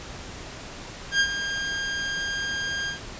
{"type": "tone with ADSR envelope", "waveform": "sawtooth", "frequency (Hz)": 1610, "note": "G6", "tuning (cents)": 46, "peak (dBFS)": -13, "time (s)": [1.11, 3], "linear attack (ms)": 91, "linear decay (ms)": 66, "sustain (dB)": -10, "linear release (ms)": 120, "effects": ["pink hiss -39 dBFS RMS until 3.19 s", "resampled to 16000 Hz"]}